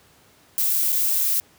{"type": "noise with dropouts", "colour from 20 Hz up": "violet", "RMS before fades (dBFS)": -21, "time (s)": [0.58, 1.4], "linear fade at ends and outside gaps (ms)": 0, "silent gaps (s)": [0.921, 0.926], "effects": ["pink hiss -55 dBFS RMS until 1.58 s", "high-pass 80 Hz 12 dB/octave"]}